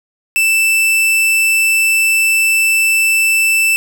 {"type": "tone", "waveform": "45% pulse", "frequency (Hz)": 2650, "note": "E7", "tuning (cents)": 9, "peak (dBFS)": -10, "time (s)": [0.36, 3.76], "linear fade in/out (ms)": 0, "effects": []}